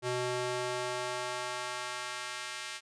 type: tone with high-pass filter sweep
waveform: square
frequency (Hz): 124.2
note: B2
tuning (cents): +10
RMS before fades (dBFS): -36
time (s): 0.02-2.81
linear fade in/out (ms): 50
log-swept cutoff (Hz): 280 to 2000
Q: 0.88
effects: resampled to 22050 Hz